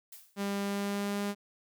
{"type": "noise with exponential decay", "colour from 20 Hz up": "blue", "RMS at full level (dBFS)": -45, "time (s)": [0.12, 0.47], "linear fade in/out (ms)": 5, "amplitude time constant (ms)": 75}
{"type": "tone with pitch glide", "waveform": "sawtooth", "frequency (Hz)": [200, 202.8], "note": ["G3", "G#3"], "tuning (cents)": [35, -41], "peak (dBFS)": -27, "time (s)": [0.36, 1.35], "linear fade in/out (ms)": 50, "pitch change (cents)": 24, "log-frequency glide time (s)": [0.63, 1.21]}
{"effects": []}